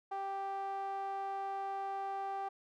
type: tone with band-pass filter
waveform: sawtooth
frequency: 392 Hz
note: G4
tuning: in tune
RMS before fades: -39 dBFS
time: 0.11-2.49 s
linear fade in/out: 10 ms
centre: 870 Hz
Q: 5.4
effects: none